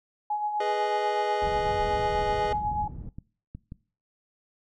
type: tone with tremolo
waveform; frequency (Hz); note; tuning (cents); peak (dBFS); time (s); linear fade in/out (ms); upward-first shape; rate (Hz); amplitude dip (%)
sine; 839; G#5; +17; -24; 0.3-2.88; 5; sine; 8.1; 45
type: chord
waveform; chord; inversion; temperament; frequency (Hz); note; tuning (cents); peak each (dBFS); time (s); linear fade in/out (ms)
square; G# minor; none; equal; 415.3 / 493.9 / 622.3; G#4 / B4 / D#5; 0 / 0 / 0; -31 / -34 / -33; 0.6-2.53; 5
type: low-pass noise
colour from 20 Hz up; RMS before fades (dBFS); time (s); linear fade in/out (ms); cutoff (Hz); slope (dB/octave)
pink; -36; 1.42-3.09; 2; 170; 12
type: clicks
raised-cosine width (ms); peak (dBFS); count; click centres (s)
5; -26; 4; 3.071 / 3.185 / 3.55 / 3.721
effects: noise-tail reverb RT60 0.4 s tail -21 dB re dry + low-pass 4000 Hz 12 dB/octave